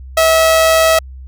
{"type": "tone with amplitude modulation", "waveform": "sawtooth", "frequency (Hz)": 647, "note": "E5", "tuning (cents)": -32, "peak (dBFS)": -3, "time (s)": [0.17, 0.99], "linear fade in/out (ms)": 5, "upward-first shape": "sine", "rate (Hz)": 139, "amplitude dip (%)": 30, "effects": ["added 65 Hz sine -29 dBFS peak until 1.27 s"]}